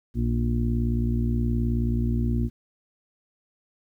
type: harmonic tone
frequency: 58.9 Hz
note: A#1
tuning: 19 cents sharp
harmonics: 1 / 2 / 4 / 5 / 6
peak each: -25 / -26 / -27 / -37 / -37 dBFS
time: 0.14-2.5 s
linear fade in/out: 50 ms
effects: 10-bit